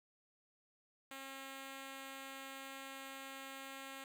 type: tone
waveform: 5% pulse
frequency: 270.1 Hz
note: C#4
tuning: 45 cents flat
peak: -36 dBFS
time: 1.11-4.04 s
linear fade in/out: 2 ms
effects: none